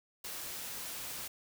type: noise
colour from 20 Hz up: white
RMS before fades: -42 dBFS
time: 0.24-1.28 s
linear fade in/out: 5 ms
effects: none